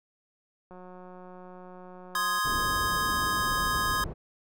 click train, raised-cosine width 1 ms, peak -34 dBFS, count 306, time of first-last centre 0.71-2.386 s, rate 182 Hz
square chord, Ab major, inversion first, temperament equal, 1046.5 / 1244.5 / 1661.2 Hz, C6 / Eb6 / Ab6, 0 / 0 / 0 cents, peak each -31 dBFS, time 2.15-4.04 s, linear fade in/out 2 ms
pink low-pass noise, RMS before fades -36 dBFS, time 2.44-4.14 s, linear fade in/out 20 ms, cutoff 570 Hz, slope 12 dB/octave
effects none

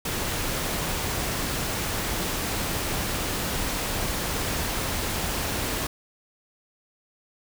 pink noise, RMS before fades -28 dBFS, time 0.05-5.87 s, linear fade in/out 5 ms, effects none

